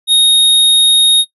square tone, 3729 Hz, A#7, in tune, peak -6 dBFS, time 0.07-1.25 s, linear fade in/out 50 ms, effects noise-tail reverb RT60 0.1 s tail -21 dB re dry + resampled to 32000 Hz

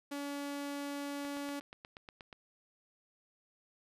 sawtooth tone, 284.5 Hz, C#4, 45 cents sharp, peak -34 dBFS, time 0.11-1.6 s, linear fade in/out 10 ms
click train, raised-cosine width 0.3 ms, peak -32 dBFS, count 10, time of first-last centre 1.25-2.328 s, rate 8.35 Hz
effects resampled to 32000 Hz

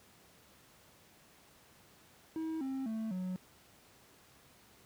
triangle tone with pitch steps, 320.5 / 266.4 / 221.5 / 184.08 Hz, E4 / C4 / A3 / F#3, -49 / +31 / +12 / -9 cents, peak -33 dBFS, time 2.36-3.36 s, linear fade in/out 0 ms, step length 250 ms, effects pink hiss -62 dBFS RMS until 4.85 s + high-pass 80 Hz 12 dB/octave

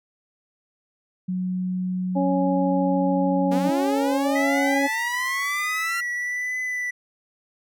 sine tone, 183.5 Hz, F#3, 14 cents flat, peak -23 dBFS, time 1.28-3.7 s, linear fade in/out 10 ms
harmonic tone, 277.2 Hz, C#4, in tune, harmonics 1 / 2 / 3, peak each -22 / -25 / -27 dBFS, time 2.15-4.88 s, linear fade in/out 20 ms
sawtooth linear sweep, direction up, 228.2 to 1388 Hz, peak -24 dBFS, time 3.51-6.01 s, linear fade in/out 10 ms
triangle tone with vibrato, 1975.5 Hz, B6, in tune, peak -23 dBFS, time 4.35-6.91 s, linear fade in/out 10 ms, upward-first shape triangle, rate 1 Hz, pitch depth 34 cents each way
effects none

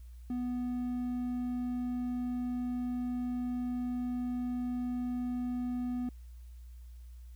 triangle tone, 246.9 Hz, B3, in tune, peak -30 dBFS, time 0.3-6.09 s, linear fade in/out 2 ms, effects added 60 Hz sine -46 dBFS peak until 7.35 s + white hiss -70 dBFS RMS until 7.35 s

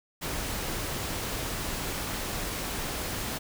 pink noise, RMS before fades -33 dBFS, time 0.21-3.39 s, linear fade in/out 20 ms, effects none

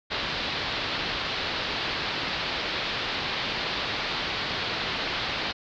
white low-pass noise, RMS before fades -30 dBFS, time 0.1-5.53 s, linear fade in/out 20 ms, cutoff 4500 Hz, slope 48 dB/octave, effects none

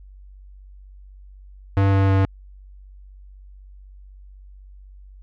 square tone with pitch steps, 98 / 97.27 / 96.54 Hz, G2 / G2 / G2, 0 / -13 / -26 cents, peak -15 dBFS, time 1.77-2.25 s, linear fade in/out 0 ms, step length 160 ms, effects added 48 Hz sine -41 dBFS peak until 5.22 s + low-pass 2000 Hz 12 dB/octave

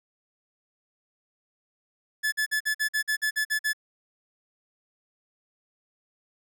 45% pulse tone bursts, 1726 Hz, A6, 34 cents flat, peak -23 dBFS, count 11, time 2.23-3.733 s, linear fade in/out 20 ms, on 93 ms, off 48 ms, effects none

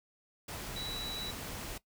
sine tone in noise, 3926 Hz, B7, 11 cents flat, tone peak -39 dBFS, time 0.76-1.31 s, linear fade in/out 5 ms, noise pink, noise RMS -42 dBFS, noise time 0.48-1.78 s, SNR 0 dB, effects noise-tail reverb RT60 0.1 s tail -19 dB re dry

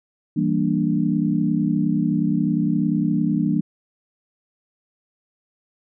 sine chord, E half-diminished seventh, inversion none, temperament equal, 164.81 / 196 / 233.1 / 293.7 Hz, E3 / G3 / Bb3 / D4, 0 / 0 / 0 / 0 cents, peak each -23 dBFS, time 0.36-3.61 s, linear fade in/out 10 ms, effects none

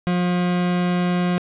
40% pulse tone, 178 Hz, F3, 33 cents sharp, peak -17 dBFS, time 0.07-1.38 s, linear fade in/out 0 ms, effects resampled to 8000 Hz + 8-bit

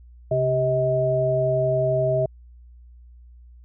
sine tone cluster, 133.8 / 391.8 / 636 Hz, C3 / G4 / D#5, +39 / -1 / +38 cents, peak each -24 / -27 / -20 dBFS, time 0.31-2.26 s, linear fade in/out 5 ms, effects added 60 Hz sine -44 dBFS peak until 3.64 s

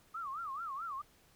sine tone with vibrato, 1211 Hz, D#6, 47 cents flat, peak -38 dBFS, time 0.14-1.02 s, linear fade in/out 10 ms, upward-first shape sine, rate 4.6 Hz, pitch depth 230 cents each way, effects pink hiss -66 dBFS RMS until 1.35 s

